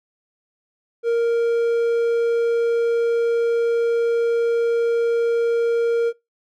triangle tone, 466.2 Hz, A#4, in tune, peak -14 dBFS, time 1.03-6.13 s, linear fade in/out 50 ms, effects noise-tail reverb RT60 0.2 s tail -22 dB re dry

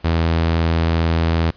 sawtooth tone, 82.41 Hz, E2, in tune, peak -11 dBFS, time 0.04-1.51 s, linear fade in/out 10 ms, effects pink hiss -50 dBFS RMS until 1.56 s + resampled to 11025 Hz

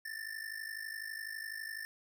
square ring-modulated tone, 1782 Hz, A6, 22 cents sharp, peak -38 dBFS, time 0.05-1.85 s, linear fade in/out 0 ms, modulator 26 Hz, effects none

